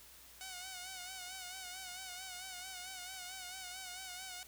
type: tone with vibrato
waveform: 5% pulse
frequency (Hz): 740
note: F#5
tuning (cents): 0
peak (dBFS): -33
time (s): 0.41-4.43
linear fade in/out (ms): 0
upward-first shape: sine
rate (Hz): 4.5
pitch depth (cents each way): 56
effects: added 60 Hz sine -68 dBFS peak until 4.47 s + white hiss -58 dBFS RMS until 4.47 s